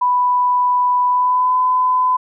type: tone with pitch glide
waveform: sine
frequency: 990 to 1009.6 Hz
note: B5 to B5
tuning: +4 to +38 cents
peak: -12 dBFS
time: 0.01-2.17 s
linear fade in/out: 10 ms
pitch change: +34 cents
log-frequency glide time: 1.07-1.56 s
effects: none